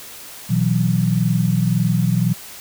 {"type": "tone cluster", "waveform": "sine", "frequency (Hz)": [121.1, 161.5, 183.4], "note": ["B2", "E3", "F#3"], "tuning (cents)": [-34, -35, -15], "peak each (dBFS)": -19, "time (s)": [0.49, 2.34], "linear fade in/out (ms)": 20, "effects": ["white hiss -37 dBFS RMS until 2.6 s"]}